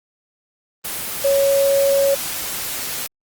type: tone in noise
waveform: sine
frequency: 554.4 Hz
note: C#5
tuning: in tune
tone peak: -13 dBFS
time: 1.24-2.15 s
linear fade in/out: 10 ms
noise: white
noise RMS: -26 dBFS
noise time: 0.84-3.07 s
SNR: +10 dB
effects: Opus 24 kbps